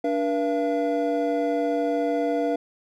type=tone cluster; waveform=triangle; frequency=291.2 / 480.7 / 679 Hz; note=D4 / B4 / F5; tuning=-15 / -47 / -49 cents; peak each=-24 dBFS; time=0.04-2.56 s; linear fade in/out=5 ms; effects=none